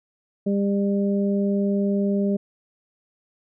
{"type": "harmonic tone", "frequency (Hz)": 200, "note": "G3", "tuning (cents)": 35, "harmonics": [1, 2, 3], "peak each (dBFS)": [-20, -26, -30], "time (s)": [0.46, 2.37], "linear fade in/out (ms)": 10, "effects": []}